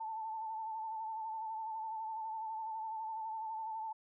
sine tone with vibrato, 883 Hz, A5, 6 cents sharp, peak -38 dBFS, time 0-3.93 s, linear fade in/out 10 ms, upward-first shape triangle, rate 12 Hz, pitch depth 48 cents each way, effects none

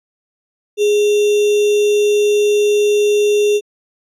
sine tone with sample-and-hold, 415.3 Hz, G#4, in tune, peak -10 dBFS, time 0.77-3.61 s, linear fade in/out 50 ms, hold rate 3150 Hz, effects low-pass 10000 Hz 12 dB/octave

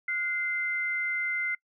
sine tone pair together, 1444 / 2075 Hz, F#6 / C7, -43 / -15 cents, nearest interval tritone, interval 628 cents, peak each -34 / -28 dBFS, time 0.08-1.55 s, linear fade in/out 5 ms, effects noise-tail reverb RT60 0.1 s tail -26 dB re dry

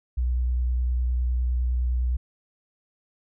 sine tone with vibrato, 61.6 Hz, B1, 4 cents flat, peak -21 dBFS, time 0.17-2.17 s, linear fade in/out 10 ms, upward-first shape sine, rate 9.8 Hz, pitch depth 17 cents each way, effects none

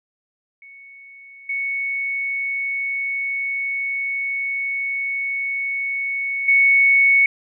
sine tone with level steps, 2217 Hz, C#7, in tune, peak -40 / -21 / -11 dBFS, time 0.62-7.26 s, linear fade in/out 2 ms, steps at 1.49 / 6.48 s, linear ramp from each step 5 ms, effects none

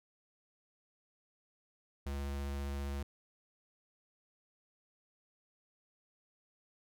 square tone with vibrato, 70 Hz, C#2, 18 cents sharp, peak -37 dBFS, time 2.06-3.03 s, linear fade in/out 5 ms, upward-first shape sine, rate 15 Hz, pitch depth 12 cents each way, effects none

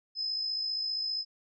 sine tone with amplitude modulation, 5100 Hz, D#8, 42 cents sharp, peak -28 dBFS, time 0.15-1.25 s, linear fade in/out 50 ms, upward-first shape sine, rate 55.1 Hz, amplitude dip 45%, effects none

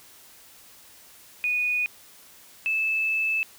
sine tone pair in turn, 2475 / 2622 Hz, D#7 / E7, -10 / -10 cents, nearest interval minor second, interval 100 cents, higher second, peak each -22 dBFS, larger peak neither, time 1.44-1.86 / 2.66-3.43 s, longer second, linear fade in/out 0 ms, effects white hiss -51 dBFS RMS until 3.58 s

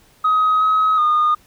sine tone with pitch steps, 1262 / 1273 / 1224 Hz, D#6 / D#6 / D#6, +24 / +39 / -29 cents, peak -11 dBFS, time 0.24-1.35 s, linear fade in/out 10 ms, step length 370 ms, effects tanh soft clip ceiling -10 dBFS + pink hiss -53 dBFS RMS until 1.46 s

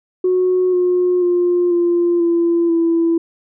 sine tone with pitch steps, 366.7 / 359.8 / 353 / 346.3 / 339.8 / 333.4 Hz, F#4 / F#4 / F4 / F4 / F4 / E4, -15 / -48 / +19 / -15 / -47 / +20 cents, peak -11 dBFS, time 0.24-3.18 s, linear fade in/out 5 ms, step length 490 ms, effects tanh soft clip ceiling -8 dBFS

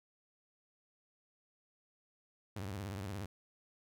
sawtooth tone with vibrato, 98 Hz, G2, in tune, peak -36 dBFS, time 2.56-3.26 s, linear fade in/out 5 ms, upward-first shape triangle, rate 17 Hz, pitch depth 220 cents each way, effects none

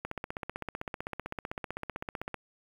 click train, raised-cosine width 0.5 ms, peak -20 dBFS, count 37, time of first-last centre 0.05-2.343 s, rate 15.7 Hz, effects 8-bit

